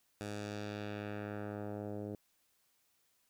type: tone with low-pass filter sweep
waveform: 10% pulse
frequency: 103.8 Hz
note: G#2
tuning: in tune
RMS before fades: -42 dBFS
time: 0.21-2.15 s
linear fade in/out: 0 ms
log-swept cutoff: 10000 to 450 Hz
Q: 1.1
effects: white hiss -75 dBFS RMS until 3.29 s